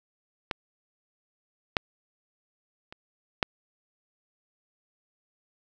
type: clicks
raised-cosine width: 0.3 ms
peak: -12 / -6 / -26 / -6 dBFS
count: 4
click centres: 0.512 / 1.768 / 2.925 / 3.428 s
effects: none